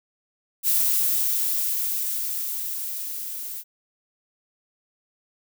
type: noise with level ramp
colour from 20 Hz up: violet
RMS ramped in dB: -20 to -34 dBFS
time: 0.63-3.64 s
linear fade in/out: 50 ms
effects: none